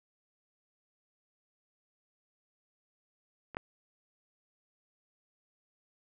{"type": "clicks", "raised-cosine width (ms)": 0.5, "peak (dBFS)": [-29, -17], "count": 2, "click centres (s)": [3.547, 3.569], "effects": []}